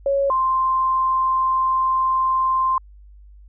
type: tone pair in turn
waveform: sine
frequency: 554.4 / 1046.6 Hz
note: C#5 / C6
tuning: 0 / 0 cents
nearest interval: major seventh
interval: 1100 cents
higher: second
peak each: -16 dBFS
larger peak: neither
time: 0.06-0.3 / 0.3-2.78 s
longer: second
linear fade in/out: 2 ms
effects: added 50 Hz sine -42 dBFS peak until 3.48 s

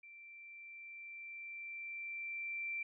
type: tone with level ramp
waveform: sine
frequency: 2349 Hz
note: D7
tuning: in tune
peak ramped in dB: -53 to -37 dBFS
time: 0.03-2.83 s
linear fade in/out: 5 ms
effects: none

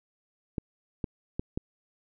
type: clicks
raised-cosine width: 3 ms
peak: -17 dBFS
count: 4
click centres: 0.582 / 1.042 / 1.395 / 1.575 s
effects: none

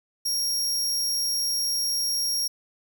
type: tone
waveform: sawtooth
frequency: 5588 Hz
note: F8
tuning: in tune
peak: -21 dBFS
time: 0.25-2.48 s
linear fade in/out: 10 ms
effects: 10-bit

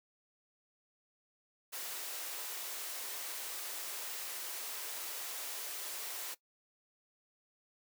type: high-pass noise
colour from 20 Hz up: white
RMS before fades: -42 dBFS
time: 1.72-6.35 s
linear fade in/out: 20 ms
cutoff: 360 Hz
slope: 24 dB/octave
effects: noise-tail reverb RT60 0.1 s tail -19 dB re dry

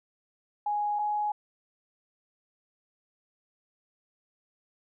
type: tone pair in turn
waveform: sine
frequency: 830.6 / 836.9 Hz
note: G#5 / G#5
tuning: 0 / +13 cents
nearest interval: unison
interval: 13 cents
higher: second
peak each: -26 dBFS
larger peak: neither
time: 0.66-0.99 / 0.99-1.32 s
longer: neither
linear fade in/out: 5 ms
effects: none

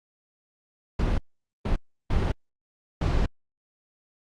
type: noise bursts at uneven times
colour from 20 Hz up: brown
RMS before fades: -23 dBFS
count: 4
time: 0.99-1.18 / 1.65-1.76 / 2.1-2.32 / 3.01-3.26 s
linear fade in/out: 5 ms
effects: low-pass 5000 Hz 12 dB/octave + Opus 48 kbps

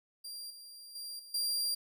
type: tone with level steps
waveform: sawtooth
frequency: 4759 Hz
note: D8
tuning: 22 cents sharp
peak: -39 / -46 / -38 / -47 / -28 dBFS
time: 0.24-1.75 s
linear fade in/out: 10 ms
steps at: 0.5 / 0.95 / 1.19 / 1.34 s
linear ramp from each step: 5 ms
effects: none

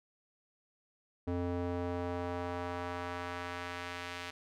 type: tone with band-pass filter sweep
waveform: square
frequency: 88 Hz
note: F2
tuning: 14 cents sharp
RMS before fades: -38 dBFS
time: 1.27-4.31 s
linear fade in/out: 10 ms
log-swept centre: 350 to 2600 Hz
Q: 0.87
effects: none

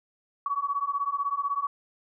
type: beating tone pair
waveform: sine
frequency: 1121 / 1137 Hz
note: C#6 / C#6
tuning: +19 / +44 cents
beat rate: 16 Hz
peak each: -29 dBFS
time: 0.46-1.67 s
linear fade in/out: 2 ms
effects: none

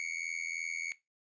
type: tone with amplitude modulation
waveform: 45% pulse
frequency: 2217 Hz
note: C#7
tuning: in tune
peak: -31 dBFS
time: 0-0.92 s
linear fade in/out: 0 ms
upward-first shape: sine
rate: 83 Hz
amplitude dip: 95%
effects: noise-tail reverb RT60 0.2 s tail -18 dB re dry + resampled to 16000 Hz

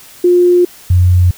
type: tone pair in turn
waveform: sine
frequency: 354.9 / 89.76 Hz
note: F4 / F2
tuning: +28 / +48 cents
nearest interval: 2 octaves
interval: 2380 cents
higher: first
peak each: -5 dBFS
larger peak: neither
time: 0.24-0.65 / 0.9-1.31 s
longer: neither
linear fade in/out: 5 ms
effects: white hiss -38 dBFS RMS until 1.37 s

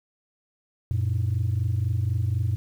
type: tone pair together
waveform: sine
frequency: 92.3 / 116.29 Hz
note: F#2 / A#2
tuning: -4 / -4 cents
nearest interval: major third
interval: 400 cents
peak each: -23 dBFS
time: 0.91-2.56 s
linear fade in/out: 0 ms
effects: tanh soft clip ceiling -18 dBFS + 9-bit

